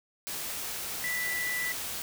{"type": "tone in noise", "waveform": "sine", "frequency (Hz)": 1975.5, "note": "B6", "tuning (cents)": 0, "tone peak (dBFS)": -30, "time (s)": [1.04, 1.72], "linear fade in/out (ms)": 0, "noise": "white", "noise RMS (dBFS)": -36, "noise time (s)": [0.27, 2.02], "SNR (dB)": 3, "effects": []}